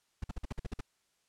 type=noise bursts; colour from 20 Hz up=brown; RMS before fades=-35 dBFS; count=9; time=0.22-0.809 s; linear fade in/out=5 ms; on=21 ms; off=50 ms; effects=white hiss -75 dBFS RMS until 1.28 s + low-pass 9000 Hz 12 dB/octave